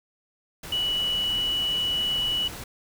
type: tone in noise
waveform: sine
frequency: 2946 Hz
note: F#7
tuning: 8 cents flat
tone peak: -23 dBFS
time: 0.72-2.48 s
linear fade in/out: 5 ms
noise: pink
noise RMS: -38 dBFS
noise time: 0.63-2.64 s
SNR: +12 dB
effects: none